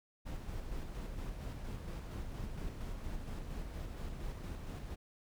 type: noise with tremolo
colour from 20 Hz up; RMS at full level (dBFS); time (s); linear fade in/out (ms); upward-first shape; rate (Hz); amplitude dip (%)
brown; -41; 0.25-4.96; 20; square; 4.3; 30
effects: none